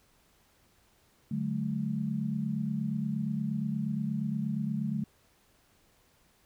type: tone cluster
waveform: sine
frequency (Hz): 146.6 / 186.5 / 215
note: D3 / F#3 / A3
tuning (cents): -3 / +14 / -40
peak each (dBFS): -34 / -35 / -32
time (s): 1.31-5.04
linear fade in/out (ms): 5
effects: pink hiss -66 dBFS RMS until 6.45 s